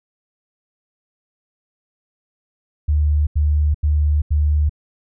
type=tone bursts; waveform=sine; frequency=74.7 Hz; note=D2; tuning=30 cents sharp; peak=-13 dBFS; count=4; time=2.88-4.695 s; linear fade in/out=10 ms; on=390 ms; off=85 ms; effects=none